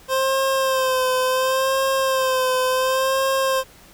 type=tone with vibrato; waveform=25% pulse; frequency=523.3 Hz; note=C5; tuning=in tune; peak=-14 dBFS; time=0.08-3.64 s; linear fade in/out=50 ms; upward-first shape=sine; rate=0.7 Hz; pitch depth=40 cents each way; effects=pink hiss -48 dBFS RMS until 3.93 s